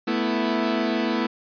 sawtooth chord, A suspended second, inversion none, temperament equal, 220 / 246.9 / 329.6 Hz, A3 / B3 / E4, 0 / 0 / 0 cents, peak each -22 dBFS, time 0.07-1.27 s, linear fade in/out 10 ms, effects resampled to 11025 Hz

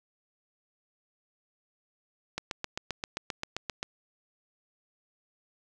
click train, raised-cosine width 0.2 ms, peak -15 dBFS, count 12, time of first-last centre 2.38-3.829 s, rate 7.59 Hz, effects none

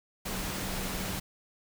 sine tone in noise, 189.4 Hz, F#3, 41 cents sharp, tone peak -40 dBFS, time 0.25-1.2 s, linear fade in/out 10 ms, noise pink, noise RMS -35 dBFS, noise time 0.25-1.2 s, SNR -8 dB, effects none

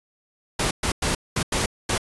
pink noise bursts at uneven times, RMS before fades -23 dBFS, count 6, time 0.59-0.71 / 0.83-0.92 / 1.02-1.15 / 1.36-1.43 / 1.52-1.66 / 1.89-1.98 s, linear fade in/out 5 ms, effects resampled to 24000 Hz

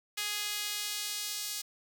sawtooth tone with high-pass filter sweep, 415.3 Hz, G#4, in tune, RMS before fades -36 dBFS, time 0.17-1.62 s, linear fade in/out 10 ms, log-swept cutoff 2600 to 4800 Hz, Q 1, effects none

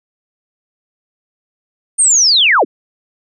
sine linear sweep, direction down, 8970 to 185 Hz, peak -7 dBFS, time 1.98-2.65 s, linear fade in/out 20 ms, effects none

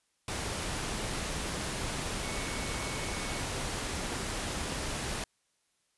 sine tone in noise, 2217 Hz, C#7, in tune, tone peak -44 dBFS, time 2.23-3.41 s, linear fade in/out 2 ms, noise pink, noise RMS -35 dBFS, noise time 0.28-5.24 s, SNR -12 dB, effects white hiss -75 dBFS RMS until 5.97 s + resampled to 24000 Hz

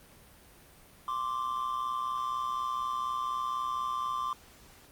triangle tone pair together, 1046.5 / 1170.6 Hz, C6 / D6, 0 / -6 cents, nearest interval major second, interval 194 cents, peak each -32 / -31 dBFS, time 1.08-4.33 s, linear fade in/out 2 ms, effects pink hiss -56 dBFS RMS until 4.91 s + Opus 32 kbps

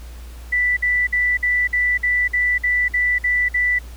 sine tone bursts, 1975.5 Hz, B6, in tune, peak -15 dBFS, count 11, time 0.52-3.79 s, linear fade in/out 10 ms, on 250 ms, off 52 ms, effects added 59 Hz sine -33 dBFS peak until 3.96 s + pink hiss -46 dBFS RMS until 3.96 s

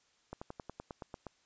slowing click train, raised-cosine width 1 ms, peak -28 dBFS, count 10, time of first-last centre 0.33-1.267 s, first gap 85 ms, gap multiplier 1.05, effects white hiss -71 dBFS RMS until 1.45 s + resampled to 16000 Hz

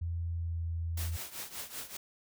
sine tone with pitch glide, 84.5 to 83.34 Hz, E2 to E2, +43 to +19 cents, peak -32 dBFS, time 0.01-1.17 s, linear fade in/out 10 ms, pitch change -24 cents, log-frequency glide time 0.31-0.63 s
white noise with tremolo, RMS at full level -39 dBFS, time 0.97-1.97 s, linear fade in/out 5 ms, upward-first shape triangle, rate 5.2 Hz, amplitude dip 85%
effects none

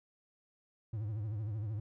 triangle tone with vibrato, 106.8 Hz, G#2, 49 cents sharp, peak -33 dBFS, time 0.93-1.8 s, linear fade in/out 5 ms, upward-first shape triangle, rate 13 Hz, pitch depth 140 cents each way, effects none

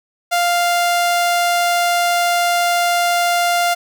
sawtooth tone, 698 Hz, F5, 1 cent flat, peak -10 dBFS, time 0.31-3.75 s, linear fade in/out 20 ms, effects none

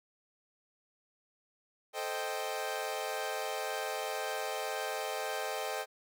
sawtooth chord, A half-diminished seventh, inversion none, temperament equal, 440 / 523.3 / 622.3 / 784 Hz, A4 / C5 / Eb5 / G5, 0 / 0 / 0 / 0 cents, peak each -37 / -37 / -36 / -35 dBFS, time 1.93-5.86 s, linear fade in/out 50 ms, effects none

